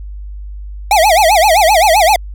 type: tone with vibrato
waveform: square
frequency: 740 Hz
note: F#5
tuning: in tune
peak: -7 dBFS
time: 0.91-2.16 s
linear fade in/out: 2 ms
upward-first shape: sine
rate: 7.7 Hz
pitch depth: 280 cents each way
effects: added 50 Hz sine -24 dBFS peak until 2.34 s